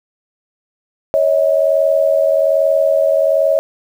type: tone pair together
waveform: sine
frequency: 554.8 / 636 Hz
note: C#5 / D#5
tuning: +1 / +38 cents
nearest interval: major second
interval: 237 cents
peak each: -13 dBFS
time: 1.14-3.59 s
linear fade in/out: 0 ms
effects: 7-bit